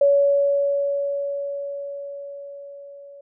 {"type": "tone with level ramp", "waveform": "sine", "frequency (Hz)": 564, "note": "C#5", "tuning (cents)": 30, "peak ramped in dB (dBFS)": [-12, -40], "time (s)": [0.01, 3.21], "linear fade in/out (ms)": 5, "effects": []}